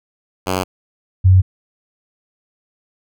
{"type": "tone pair in turn", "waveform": ["5% pulse", "sine"], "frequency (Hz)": [92.8, 93.34], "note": ["F#2", "F#2"], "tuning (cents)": [6, 16], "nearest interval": "unison", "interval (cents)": 10, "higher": "second", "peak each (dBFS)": -6, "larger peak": "neither", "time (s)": [[0.46, 0.64], [1.24, 1.42]], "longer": "neither", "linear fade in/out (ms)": 20, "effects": []}